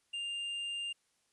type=tone with tanh clipping; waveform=sine; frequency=2800 Hz; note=F7; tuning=4 cents sharp; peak=-37 dBFS; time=0.13-0.93 s; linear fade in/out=10 ms; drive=6 dB; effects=white hiss -75 dBFS RMS until 1.32 s + resampled to 24000 Hz